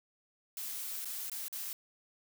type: noise with dropouts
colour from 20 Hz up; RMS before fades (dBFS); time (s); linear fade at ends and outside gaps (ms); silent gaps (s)
blue; -40; 0.57-1.73; 1; 1.047-1.055 / 1.298-1.317 / 1.482-1.527
effects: none